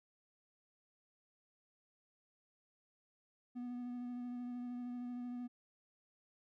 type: tone with vibrato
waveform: triangle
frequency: 245 Hz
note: B3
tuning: 14 cents flat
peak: -39 dBFS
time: 3.55-5.48 s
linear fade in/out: 20 ms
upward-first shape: triangle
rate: 13 Hz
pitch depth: 19 cents each way
effects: none